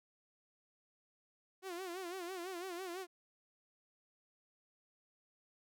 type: tone with vibrato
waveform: sawtooth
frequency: 361.5 Hz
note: F#4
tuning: 40 cents flat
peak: -38 dBFS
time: 1.62-3.07 s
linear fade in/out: 50 ms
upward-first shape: sine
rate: 6 Hz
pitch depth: 110 cents each way
effects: none